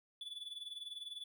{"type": "tone with tremolo", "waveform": "triangle", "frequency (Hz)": 3452, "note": "A7", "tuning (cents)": -34, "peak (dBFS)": -40, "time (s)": [0.21, 1.24], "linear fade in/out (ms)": 2, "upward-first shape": "sine", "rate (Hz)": 20, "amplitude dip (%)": 75, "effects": []}